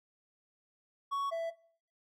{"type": "tone pair in turn", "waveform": "triangle", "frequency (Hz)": [1115, 663], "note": ["C#6", "E5"], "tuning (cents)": [10, 10], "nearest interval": "major sixth", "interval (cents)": 900, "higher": "first", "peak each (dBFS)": [-29, -30], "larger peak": "first", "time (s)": [[1.11, 1.31], [1.31, 1.51]], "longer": "neither", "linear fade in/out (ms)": 20, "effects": ["noise-tail reverb RT60 0.5 s tail -19 dB re dry"]}